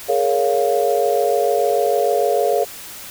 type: chord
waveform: sine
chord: Bb minor seventh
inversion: third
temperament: just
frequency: 419.5 / 466.2 / 559.4 / 699.2 Hz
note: Ab4 / Bb4 / Db5 / F5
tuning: +17 / 0 / +16 / +2 cents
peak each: -20 dBFS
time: 0.08-2.65 s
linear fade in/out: 20 ms
effects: white hiss -35 dBFS RMS until 3.1 s